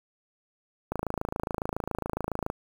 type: click train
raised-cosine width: 1 ms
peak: -15 dBFS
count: 44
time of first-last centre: 0.92-2.501 s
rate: 27.2 Hz
effects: 7-bit